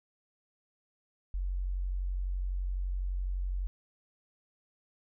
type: tone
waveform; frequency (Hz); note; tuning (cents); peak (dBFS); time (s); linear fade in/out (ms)
sine; 45.94; F#1; -12; -30; 1.34-3.67; 0
effects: none